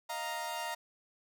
sawtooth chord, Eb suspended second, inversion none, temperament equal, 622.3 / 698.5 / 932.3 Hz, Eb5 / F5 / Bb5, 0 / 0 / 0 cents, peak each -40 / -38 / -34 dBFS, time 0.09-0.75 s, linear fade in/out 10 ms, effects none

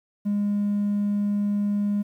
triangle tone, 204.8 Hz, G#3, 24 cents flat, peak -18 dBFS, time 0.25-2.03 s, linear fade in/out 20 ms, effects tanh soft clip ceiling -17 dBFS + 10-bit

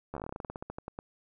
slowing click train, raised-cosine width 1 ms, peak -24 dBFS, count 20, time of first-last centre 0.14-0.989 s, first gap 12 ms, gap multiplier 1.13, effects none

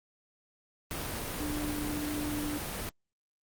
sine tone in noise, 296.8 Hz, D4, 18 cents sharp, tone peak -33 dBFS, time 1.4-2.58 s, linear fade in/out 0 ms, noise pink, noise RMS -36 dBFS, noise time 0.91-2.89 s, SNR 0 dB, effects Opus 32 kbps

